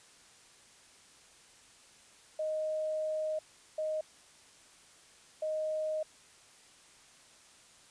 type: tone bursts at uneven times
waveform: sine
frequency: 622.3 Hz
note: D#5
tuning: in tune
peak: -31 dBFS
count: 3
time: 2.39-3.39 / 3.78-4.01 / 5.42-6.03 s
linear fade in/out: 5 ms
effects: white hiss -59 dBFS RMS until 7.9 s + resampled to 22050 Hz